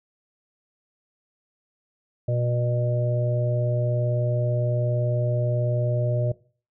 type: harmonic tone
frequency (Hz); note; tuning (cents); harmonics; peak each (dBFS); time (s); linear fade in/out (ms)
121.2; B2; -32; 1 / 3 / 4 / 5; -22 / -35 / -36 / -28; 2.28-6.32; 5
effects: noise-tail reverb RT60 0.4 s tail -19 dB re dry